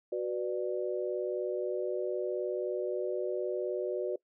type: chord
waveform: sine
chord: B minor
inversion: second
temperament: equal with one note detuned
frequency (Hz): 370 / 493.9 / 593.1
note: F#4 / B4 / D5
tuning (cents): 0 / 0 / +17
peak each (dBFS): -33 / -36 / -36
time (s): 0.12-4.16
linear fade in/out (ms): 5
effects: noise-tail reverb RT60 0.1 s tail -22 dB re dry